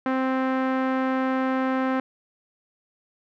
sawtooth tone with low-pass filter, 261.6 Hz, C4, in tune, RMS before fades -24 dBFS, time 0.06-2 s, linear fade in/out 2 ms, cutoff 1600 Hz, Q 1.4, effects none

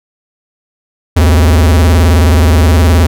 square tone with vibrato, 81 Hz, E2, 30 cents flat, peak -5 dBFS, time 1.16-3.07 s, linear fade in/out 10 ms, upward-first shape square, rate 19 Hz, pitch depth 160 cents each way, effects none

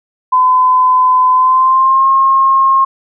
sine tone with pitch glide, 1016 to 1073.9 Hz, B5 to C6, +49 to +45 cents, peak -6 dBFS, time 0.32-2.85 s, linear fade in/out 10 ms, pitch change +96 cents, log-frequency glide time 1.32-2.07 s, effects none

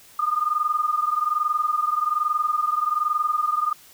sine tone pair together, 1211.8 / 1233 Hz, D#6 / D#6, -46 / -16 cents, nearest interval unison, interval 30 cents, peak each -22 / -24 dBFS, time 0.19-3.73 s, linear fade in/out 5 ms, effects white hiss -50 dBFS RMS until 3.93 s

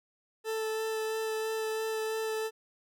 40% pulse tone with vibrato, 440.1 Hz, A4, in tune, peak -30 dBFS, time 0.44-2.51 s, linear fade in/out 50 ms, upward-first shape sine, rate 3 Hz, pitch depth 10 cents each way, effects none

